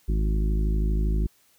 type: harmonic tone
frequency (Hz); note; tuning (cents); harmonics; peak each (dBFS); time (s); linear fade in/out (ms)
52.6; G#1; +23; 1 / 2 / 3 / 4 / 5 / 6 / 7; -21 / -37 / -32 / -35 / -42 / -39 / -39; 0.08-1.27; 10
effects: white hiss -62 dBFS RMS until 1.58 s